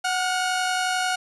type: tone pair together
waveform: sawtooth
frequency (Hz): 740 / 1428.8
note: F#5 / F6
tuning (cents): 0 / +39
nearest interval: major seventh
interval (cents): 1139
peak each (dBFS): -20 / -23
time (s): 0.04-1.16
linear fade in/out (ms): 10
effects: resampled to 24000 Hz + 9-bit